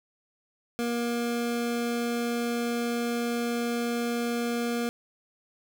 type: tone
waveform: 25% pulse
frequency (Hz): 236.9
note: A#3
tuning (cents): +28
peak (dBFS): -23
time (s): 0.79-4.89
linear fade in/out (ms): 0
effects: none